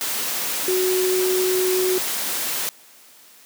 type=tone in noise; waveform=sine; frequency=370 Hz; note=F#4; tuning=in tune; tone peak=-18 dBFS; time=0.68-1.98 s; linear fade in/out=0 ms; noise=white; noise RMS=-25 dBFS; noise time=0.01-2.69 s; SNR=+4 dB; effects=white hiss -49 dBFS RMS until 3.45 s + high-pass 200 Hz 12 dB/octave